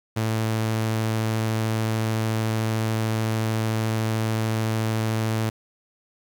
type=tone; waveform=sawtooth; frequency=110.8 Hz; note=A2; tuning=13 cents sharp; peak=-18 dBFS; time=0.16-5.5 s; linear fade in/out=10 ms; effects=9-bit